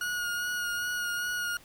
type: tone with vibrato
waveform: 40% pulse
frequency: 1443 Hz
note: F#6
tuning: 44 cents flat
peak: -29 dBFS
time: 0.01-1.57 s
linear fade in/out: 2 ms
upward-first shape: sine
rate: 2.5 Hz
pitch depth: 18 cents each way
effects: pink hiss -55 dBFS RMS until 1.64 s